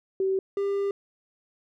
sine / triangle tone pair in turn, 383.2 / 398.6 Hz, G4 / G4, -39 / +29 cents, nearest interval minor second, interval 68 cents, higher second, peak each -22 dBFS, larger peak neither, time 0.2-0.39 / 0.57-0.91 s, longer second, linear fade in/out 2 ms, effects none

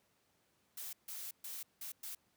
blue noise bursts at uneven times, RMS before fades -45 dBFS, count 5, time 0.77-0.93 / 1.08-1.31 / 1.44-1.63 / 1.81-1.92 / 2.03-2.15 s, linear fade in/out 5 ms, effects pink hiss -75 dBFS RMS until 2.36 s + high-pass 100 Hz 12 dB/octave

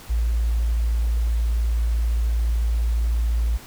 sine tone, 57 Hz, A#1, 38 cents flat, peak -18 dBFS, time 0.09-3.58 s, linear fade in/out 20 ms, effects pink hiss -43 dBFS RMS until 3.66 s

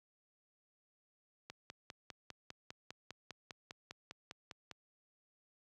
click train, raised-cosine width 0.2 ms, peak -29 dBFS, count 17, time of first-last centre 1.5-4.713 s, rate 4.98 Hz, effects high-pass 80 Hz 12 dB/octave

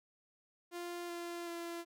sawtooth tone with pitch steps, 348.3 / 344.3 / 340.3 Hz, F4 / F4 / F4, -5 / -25 / -45 cents, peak -37 dBFS, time 0.71-1.85 s, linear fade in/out 50 ms, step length 380 ms, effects none

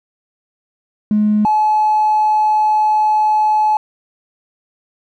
triangle tone pair in turn, 211 / 855.8 Hz, G#3 / A5, +28 / -48 cents, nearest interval 2 octaves, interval 2424 cents, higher second, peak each -7 dBFS, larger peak neither, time 1.11-1.45 / 1.45-3.77 s, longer second, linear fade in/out 2 ms, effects tanh soft clip ceiling -8 dBFS

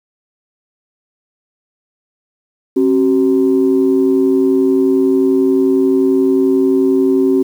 sine tone pair together, 268.7 / 380 Hz, C4 / F#4, +46 / +46 cents, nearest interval tritone, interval 600 cents, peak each -11 dBFS, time 2.76-7.43 s, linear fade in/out 10 ms, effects tanh soft clip ceiling -3 dBFS + 7-bit

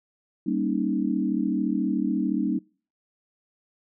sine chord, Eb dominant seventh, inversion first, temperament equal, 196 / 233.1 / 277.2 / 311.1 Hz, G3 / Bb3 / Db4 / Eb4, 0 / 0 / 0 / 0 cents, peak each -28 dBFS, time 0.46-2.59 s, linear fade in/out 10 ms, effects noise-tail reverb RT60 0.4 s tail -25 dB re dry

